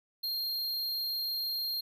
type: tone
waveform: square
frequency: 4211 Hz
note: C8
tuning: 10 cents sharp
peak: -32 dBFS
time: 0.23-1.81 s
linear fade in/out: 10 ms
effects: none